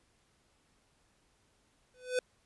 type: tone with exponential growth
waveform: square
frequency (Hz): 502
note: B4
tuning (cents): +28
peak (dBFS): -26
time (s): 1.94-2.19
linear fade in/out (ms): 2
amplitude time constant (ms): 54
effects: pink hiss -71 dBFS RMS until 2.45 s + resampled to 24000 Hz